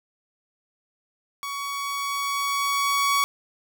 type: tone with level ramp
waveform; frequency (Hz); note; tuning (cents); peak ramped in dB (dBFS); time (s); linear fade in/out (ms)
sawtooth; 1124; C#6; +24; -26 to -15; 1.43-3.24; 0
effects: none